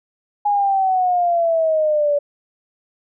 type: exponential sweep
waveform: sine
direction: down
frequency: 830 to 573 Hz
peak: -14 dBFS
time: 0.45-2.19 s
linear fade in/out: 10 ms
effects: none